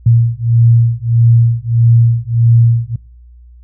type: beating tone pair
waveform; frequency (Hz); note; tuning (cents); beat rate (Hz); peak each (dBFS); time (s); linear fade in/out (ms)
sine; 115.9 / 117.5; A#2 / A#2; -10 / +14; 1.6; -10; 0.06-2.96; 5
effects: noise-tail reverb RT60 0.5 s tail -24 dB re dry + added 60 Hz sine -36 dBFS peak until 3.63 s